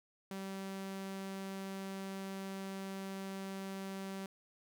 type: tone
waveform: sawtooth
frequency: 193.4 Hz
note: G3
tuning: 23 cents flat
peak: -37 dBFS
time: 0.31-4.26 s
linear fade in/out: 2 ms
effects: none